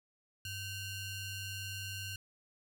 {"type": "ring-modulated tone", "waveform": "sawtooth", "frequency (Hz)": 1439, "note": "F#6", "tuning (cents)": -49, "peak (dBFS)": -33, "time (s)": [0.45, 2.16], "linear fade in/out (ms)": 2, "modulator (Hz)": 1340, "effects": []}